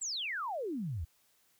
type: exponential sweep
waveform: sine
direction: down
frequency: 7980 to 70.6 Hz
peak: -34 dBFS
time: 0.01-1.05 s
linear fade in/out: 10 ms
effects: white hiss -70 dBFS RMS until 1.59 s